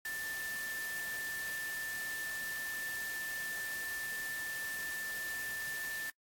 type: tone in noise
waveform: sine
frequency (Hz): 1771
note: A6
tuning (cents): +11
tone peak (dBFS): -38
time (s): 0.05-6.1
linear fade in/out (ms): 2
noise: white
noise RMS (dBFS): -45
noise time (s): 0.05-6.1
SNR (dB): +4
effects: noise-tail reverb RT60 0.1 s tail -26 dB re dry + AAC 64 kbps